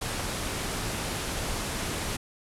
pink low-pass noise, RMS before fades -32 dBFS, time 0.01-2.17 s, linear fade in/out 10 ms, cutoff 12000 Hz, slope 48 dB/octave, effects none

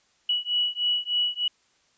sine beating tone pair, 2934 / 2937.3 Hz, F#7 / F#7, -15 / -13 cents, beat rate 3.3 Hz, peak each -26 dBFS, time 0.29-1.48 s, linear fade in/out 5 ms, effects white hiss -65 dBFS RMS until 1.97 s + resampled to 16000 Hz

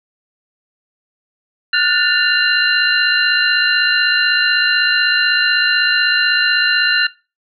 sine tone cluster, 1428 / 1484 / 1778 / 2794 / 4087 Hz, F6 / F#6 / A6 / F7 / C8, +38 / +5 / +18 / 0 / -41 cents, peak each -18 dBFS, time 1.73-7.07 s, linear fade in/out 5 ms, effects noise-tail reverb RT60 0.3 s tail -21 dB re dry

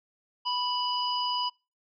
harmonic tone, 987.8 Hz, B5, in tune, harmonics 1 / 3 / 5, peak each -29 / -32 / -33 dBFS, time 0.45-1.5 s, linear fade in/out 20 ms, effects noise-tail reverb RT60 0.3 s tail -26 dB re dry

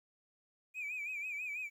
triangle tone with vibrato, 2412 Hz, D7, 46 cents sharp, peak -35 dBFS, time 0.74-1.7 s, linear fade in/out 50 ms, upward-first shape sine, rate 6.1 Hz, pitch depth 97 cents each way, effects tanh soft clip ceiling -34 dBFS + 12-bit

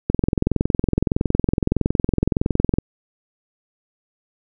click train, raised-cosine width 3 ms, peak -4 dBFS, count 59, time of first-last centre 0.1-2.785 s, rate 21.6 Hz, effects none

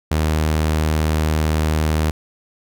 sawtooth tone, 77.78 Hz, D#2, in tune, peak -12 dBFS, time 0.11-2.11 s, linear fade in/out 5 ms, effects none

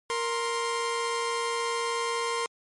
sawtooth tone pair together, 466.2 / 1051.4 Hz, A#4 / C6, 0 / +8 cents, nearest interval octave + major second, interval 1408 cents, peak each -26 dBFS, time 0.1-2.46 s, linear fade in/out 0 ms, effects MP3 48 kbps

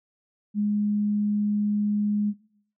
sine tone, 207.7 Hz, G#3, in tune, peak -21 dBFS, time 0.54-2.34 s, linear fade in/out 50 ms, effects noise-tail reverb RT60 0.7 s tail -21 dB re dry

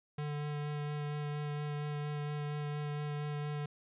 square tone with vibrato, 147.7 Hz, D3, 10 cents sharp, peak -36 dBFS, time 0.18-3.66 s, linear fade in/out 5 ms, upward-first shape sine, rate 4.3 Hz, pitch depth 11 cents each way, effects resampled to 8000 Hz

